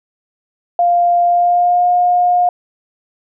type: tone with pitch glide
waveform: sine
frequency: 698.5 to 713.2 Hz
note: F5 to F5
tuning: 0 to +36 cents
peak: -9 dBFS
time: 0.79-2.49 s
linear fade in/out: 2 ms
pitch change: +36 cents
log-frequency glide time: 1.25-1.88 s
effects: none